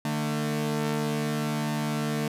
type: tone pair together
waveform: sawtooth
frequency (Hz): 150 / 224.7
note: D3 / A3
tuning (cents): +37 / +37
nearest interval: perfect fifth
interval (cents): 700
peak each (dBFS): -25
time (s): 0.05-2.28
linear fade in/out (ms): 2
effects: resampled to 32000 Hz